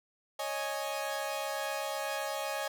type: chord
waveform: sawtooth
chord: C# suspended second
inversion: none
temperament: equal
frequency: 554.4 / 622.3 / 830.6 Hz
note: C#5 / D#5 / G#5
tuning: 0 / 0 / 0 cents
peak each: -34 dBFS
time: 0.39-2.68 s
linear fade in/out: 5 ms
effects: none